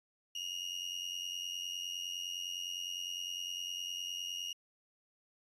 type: tone with amplitude modulation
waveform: 35% pulse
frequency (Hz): 2862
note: F7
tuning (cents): +42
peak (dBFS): -33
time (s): 0.35-4.53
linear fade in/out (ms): 5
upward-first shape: sine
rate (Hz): 89.8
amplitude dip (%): 70
effects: resampled to 24000 Hz